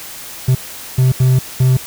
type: tone bursts at uneven times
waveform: triangle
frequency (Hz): 128.7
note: C3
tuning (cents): -28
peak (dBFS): -6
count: 4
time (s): 0.48-0.55 / 0.98-1.12 / 1.2-1.39 / 1.6-1.77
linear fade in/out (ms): 5
effects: white hiss -31 dBFS RMS until 1.86 s